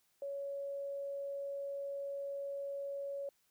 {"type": "tone", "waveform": "sine", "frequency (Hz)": 559, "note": "C#5", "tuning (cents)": 14, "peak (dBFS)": -38, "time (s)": [0.22, 3.29], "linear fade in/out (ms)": 2, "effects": ["white hiss -75 dBFS RMS until 3.5 s"]}